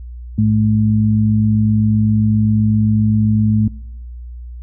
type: tone pair together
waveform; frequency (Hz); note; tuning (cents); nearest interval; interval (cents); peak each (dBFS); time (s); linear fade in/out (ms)
sine; 107.65 / 215.3; A2 / A3; -37 / -37; octave; 1200; -13; 0.38-3.68; 5
effects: noise-tail reverb RT60 1.0 s tail -25 dB re dry + added 60 Hz sine -28 dBFS peak until 4.62 s